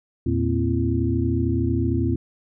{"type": "tone cluster", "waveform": "sine", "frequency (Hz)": [82.1, 115.2, 232, 260.9, 338.7], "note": ["E2", "A#2", "A#3", "C4", "E4"], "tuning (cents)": [-6, -20, -8, -5, 47], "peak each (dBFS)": [-24, -24, -31, -25, -26], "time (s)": [0.26, 2.16], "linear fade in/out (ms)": 5, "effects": []}